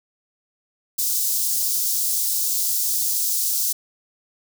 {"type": "high-pass noise", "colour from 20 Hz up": "white", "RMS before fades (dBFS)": -22, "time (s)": [0.98, 3.73], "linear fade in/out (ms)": 10, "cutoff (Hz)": 4900, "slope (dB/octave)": 24, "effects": []}